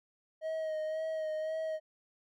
triangle tone with vibrato, 630 Hz, D#5, 21 cents sharp, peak -31 dBFS, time 0.41-1.8 s, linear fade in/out 50 ms, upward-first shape sine, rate 1.9 Hz, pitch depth 26 cents each way, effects none

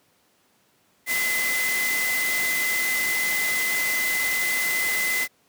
sine tone in noise, 2032 Hz, B6, 49 cents sharp, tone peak -23 dBFS, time 1.06-5.28 s, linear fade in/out 50 ms, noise white, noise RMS -28 dBFS, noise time 1.06-5.28 s, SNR +2 dB, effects pink hiss -63 dBFS RMS until 5.48 s + high-pass 150 Hz 12 dB/octave

